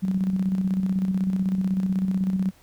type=tone with tremolo; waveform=sine; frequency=188.8 Hz; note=F#3; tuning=35 cents sharp; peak=-19 dBFS; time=0.02-2.51 s; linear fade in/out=20 ms; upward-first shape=square; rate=16 Hz; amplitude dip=45%; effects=pink hiss -57 dBFS RMS until 2.62 s